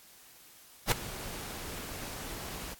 pink noise with ADSR envelope, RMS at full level -23 dBFS, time 0.87-2.75 s, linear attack 47 ms, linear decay 6 ms, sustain -18 dB, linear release 22 ms, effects white hiss -56 dBFS RMS until 2.79 s + AAC 64 kbps

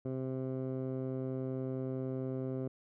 15% pulse tone with low-pass filter, 130.81 Hz, C3, in tune, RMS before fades -37 dBFS, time 0.05-2.68 s, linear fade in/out 5 ms, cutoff 550 Hz, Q 0.94, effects none

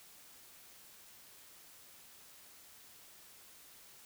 silence, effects white hiss -58 dBFS RMS until 4.05 s

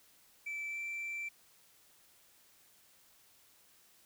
sine tone with pitch glide, 2322 to 2341 Hz, D7 to D7, -20 to -6 cents, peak -35 dBFS, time 0.46-1.29 s, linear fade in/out 10 ms, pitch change +14 cents, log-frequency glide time 0.68-0.79 s, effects tanh soft clip ceiling -36 dBFS + white hiss -65 dBFS RMS until 4.05 s

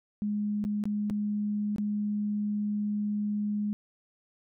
sine tone with dropouts, 208 Hz, G#3, 3 cents sharp, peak -27 dBFS, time 0.22-3.73 s, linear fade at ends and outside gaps 0 ms, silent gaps 0.641-0.65 / 0.839-0.855 / 1.099-1.107 / 1.761-1.783 s, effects none

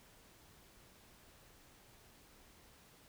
silence, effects pink hiss -63 dBFS RMS until 3.08 s

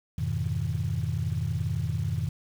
sine chord, F half-diminished seventh, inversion none, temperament just, 87.31 / 104.77 / 125.72 / 157.15 Hz, F2 / Ab2 / Cb3 / Eb3, 0 / +16 / +31 / +18 cents, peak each -31 dBFS, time 0.18-2.29 s, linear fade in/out 5 ms, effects tanh soft clip ceiling -18 dBFS + 8-bit

